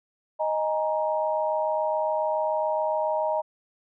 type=chord; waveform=sine; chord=D# suspended fourth; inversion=none; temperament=equal with one note detuned; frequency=622.3 / 830.6 / 937.7 Hz; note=D#5 / G#5 / A#5; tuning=0 / 0 / +10 cents; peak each=-25 / -31 / -28 dBFS; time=0.39-3.42 s; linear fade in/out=20 ms; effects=none